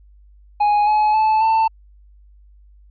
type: tone with pitch steps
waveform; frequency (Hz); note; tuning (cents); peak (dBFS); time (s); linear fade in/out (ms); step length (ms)
triangle; 830.6 / 850 / 869.9 / 890.2; G#5 / G#5 / A5 / A5; 0 / +40 / -20 / +20; -11; 0.6-1.68; 10; 270
effects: added 50 Hz sine -45 dBFS peak until 2.9 s + resampled to 11025 Hz